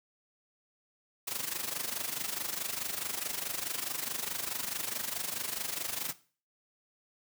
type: noise with amplitude modulation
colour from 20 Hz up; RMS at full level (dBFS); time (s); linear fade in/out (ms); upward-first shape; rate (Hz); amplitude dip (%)
white; -33; 1.27-6.13; 10; sine; 24.7; 75
effects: noise-tail reverb RT60 0.4 s tail -17 dB re dry + high-pass 100 Hz 12 dB/octave